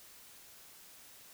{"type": "silence", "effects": ["white hiss -56 dBFS RMS until 1.33 s"]}